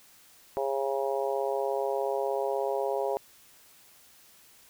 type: harmonic tone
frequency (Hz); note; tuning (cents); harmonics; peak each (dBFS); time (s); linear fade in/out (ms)
136.6; C#3; -25; 3 / 4 / 5 / 6 / 7; -31 / -31 / -34 / -36 / -38; 0.57-3.17; 0
effects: white hiss -57 dBFS RMS until 4.69 s